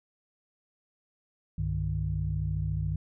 sine tone cluster, 64.7 / 99 / 152.7 Hz, C2 / G2 / D#3, -19 / +18 / -32 cents, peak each -32 / -31 / -31 dBFS, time 1.58-2.96 s, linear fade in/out 5 ms, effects tanh soft clip ceiling -18 dBFS

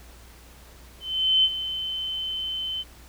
sine tone with ADSR envelope, 3066 Hz, G7, 39 cents flat, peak -15 dBFS, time 1-2.84 s, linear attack 440 ms, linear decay 47 ms, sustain -12 dB, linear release 35 ms, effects added 60 Hz sine -48 dBFS peak until 3.08 s + pink hiss -51 dBFS RMS until 3.08 s

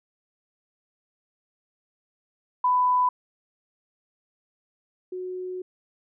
sine tone pair in turn, 997 / 367 Hz, B5 / F#4, +16 / -14 cents, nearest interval octave + perfect fourth, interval 1730 cents, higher first, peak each -18 / -30 dBFS, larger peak first, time 2.64-3.09 / 5.12-5.62 s, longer second, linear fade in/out 5 ms, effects none

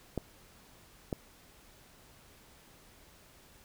clicks, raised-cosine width 2 ms, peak -19 dBFS, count 2, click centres 0.177 / 1.128 s, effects pink hiss -59 dBFS RMS until 3.64 s

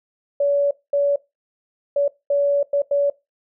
sine tone bursts at uneven times, 569 Hz, C#5, 45 cents sharp, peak -15 dBFS, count 6, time 0.4-0.71 / 0.93-1.16 / 1.96-2.08 / 2.3-2.63 / 2.73-2.82 / 2.91-3.1 s, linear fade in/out 5 ms, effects noise-tail reverb RT60 0.2 s tail -19 dB re dry

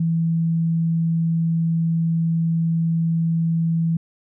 sine tone, 164.9 Hz, E3, 1 cent sharp, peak -17 dBFS, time 0-3.97 s, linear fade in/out 5 ms, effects none

